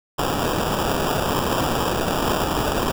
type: noise with sample-and-hold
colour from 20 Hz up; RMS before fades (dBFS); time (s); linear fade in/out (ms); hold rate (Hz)
blue; -22; 0.18-2.92; 10; 2100
effects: none